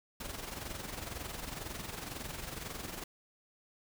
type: noise with amplitude modulation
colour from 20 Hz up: pink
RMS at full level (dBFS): -40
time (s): 0.2-3.04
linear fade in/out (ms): 5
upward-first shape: sine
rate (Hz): 22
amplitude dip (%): 60
effects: none